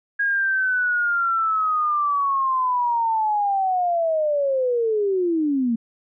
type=linear sweep; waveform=sine; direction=down; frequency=1643 to 223 Hz; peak=-18 dBFS; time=0.19-5.76 s; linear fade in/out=10 ms; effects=none